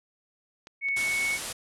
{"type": "clicks", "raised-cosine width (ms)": 0.2, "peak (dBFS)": -27, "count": 2, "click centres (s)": [0.671, 0.886]}
{"type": "tone", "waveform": "sine", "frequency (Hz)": 2215, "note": "C#7", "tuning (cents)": -2, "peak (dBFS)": -25, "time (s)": [0.81, 1.39], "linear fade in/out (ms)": 50}
{"type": "low-pass noise", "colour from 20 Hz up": "white", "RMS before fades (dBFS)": -36, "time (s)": [0.96, 1.53], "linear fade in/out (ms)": 10, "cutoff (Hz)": 11000, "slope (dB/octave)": 48}
{"effects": []}